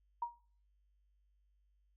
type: tone with exponential decay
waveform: sine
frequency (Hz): 947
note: A#5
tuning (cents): +27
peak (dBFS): -31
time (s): 0.22-0.4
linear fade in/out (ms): 5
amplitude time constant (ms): 39
effects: noise-tail reverb RT60 0.4 s tail -19 dB re dry + added 50 Hz sine -70 dBFS peak until 1.96 s